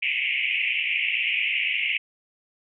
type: band-pass noise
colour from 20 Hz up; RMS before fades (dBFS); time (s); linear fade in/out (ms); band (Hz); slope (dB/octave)
pink; -25; 0.02-1.98; 10; 2100 to 2900; 96
effects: none